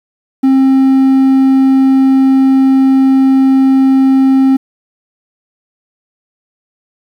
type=tone; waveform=triangle; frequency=266.4 Hz; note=C4; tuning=31 cents sharp; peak=-3 dBFS; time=0.43-4.57 s; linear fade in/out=10 ms; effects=7-bit